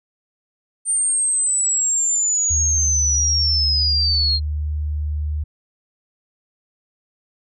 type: linear sweep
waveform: sine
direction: down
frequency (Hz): 8900 to 4186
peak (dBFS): -16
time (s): 0.85-4.4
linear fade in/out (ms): 50
type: tone with pitch glide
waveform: sine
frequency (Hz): 75.7 to 75.13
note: D#2 to D2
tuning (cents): -47 to +40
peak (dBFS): -20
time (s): 2.5-5.44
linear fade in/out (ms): 10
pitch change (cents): -13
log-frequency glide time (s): 2.69-3.21
effects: none